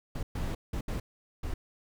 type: noise bursts at uneven times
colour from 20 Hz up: brown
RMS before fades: -33 dBFS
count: 5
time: 0.15-0.23 / 0.35-0.55 / 0.73-0.81 / 0.88-1 / 1.43-1.54 s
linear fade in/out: 5 ms
effects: none